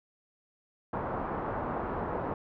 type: low-pass noise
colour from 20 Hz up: white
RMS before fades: -34 dBFS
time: 0.93-2.34 s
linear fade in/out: 2 ms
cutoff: 1100 Hz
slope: 24 dB/octave
effects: none